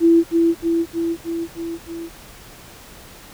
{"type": "tone with echo", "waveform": "sine", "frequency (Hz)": 334, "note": "E4", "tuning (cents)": 23, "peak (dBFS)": -9, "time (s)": [0, 0.24], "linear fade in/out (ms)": 50, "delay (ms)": 310, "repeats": 6, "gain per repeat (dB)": -3, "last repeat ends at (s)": 2.1, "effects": ["pink hiss -42 dBFS RMS until 3.33 s"]}